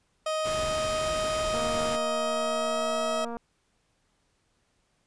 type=tone with pitch glide; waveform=30% pulse; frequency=626 to 640.3 Hz; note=D#5 to D#5; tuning=+10 to +49 cents; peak=-24 dBFS; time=0.26-3.25 s; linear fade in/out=5 ms; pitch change=+39 cents; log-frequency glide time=1.96-2.95 s
type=noise; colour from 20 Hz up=pink; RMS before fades=-36 dBFS; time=0.44-1.97 s; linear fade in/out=20 ms
type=click train; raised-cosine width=1 ms; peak=-24 dBFS; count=429; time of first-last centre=1.54-3.369 s; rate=234 Hz
effects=pink hiss -71 dBFS RMS until 5.06 s + resampled to 22050 Hz